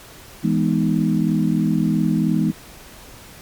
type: chord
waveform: sine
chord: E major seventh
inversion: none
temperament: equal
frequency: 164.81 / 207.7 / 246.9 / 311.1 Hz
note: E3 / G#3 / B3 / D#4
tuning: 0 / 0 / 0 / 0 cents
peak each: -20 / -20 / -22 / -23 dBFS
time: 0.43-2.52 s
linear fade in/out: 20 ms
effects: pink hiss -42 dBFS RMS until 3.41 s + MP3 96 kbps